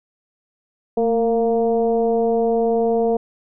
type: tone with frequency modulation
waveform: sine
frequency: 459.6 Hz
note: A#4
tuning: 25 cents flat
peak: -15 dBFS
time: 0.97-3.17 s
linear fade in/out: 5 ms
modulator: 235 Hz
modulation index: 0.89
effects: none